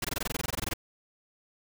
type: noise bursts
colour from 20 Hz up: pink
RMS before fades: -31 dBFS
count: 16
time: 0.02-0.736 s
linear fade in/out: 5 ms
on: 26 ms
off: 20 ms
effects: none